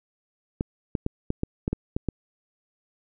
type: clicks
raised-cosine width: 3 ms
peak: -12 dBFS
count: 9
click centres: 0.609 / 0.952 / 1.064 / 1.304 / 1.434 / 1.679 / 1.73 / 1.965 / 2.087 s
effects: none